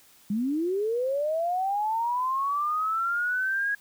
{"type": "linear sweep", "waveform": "sine", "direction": "up", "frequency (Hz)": [196, 1661.2], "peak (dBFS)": -24, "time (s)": [0.3, 3.75], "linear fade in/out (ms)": 5, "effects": ["white hiss -57 dBFS RMS until 3.8 s"]}